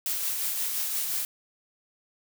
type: noise with tremolo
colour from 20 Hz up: blue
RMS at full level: -28 dBFS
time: 0.06-1.25 s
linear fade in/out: 0 ms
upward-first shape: triangle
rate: 5.7 Hz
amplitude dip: 35%
effects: none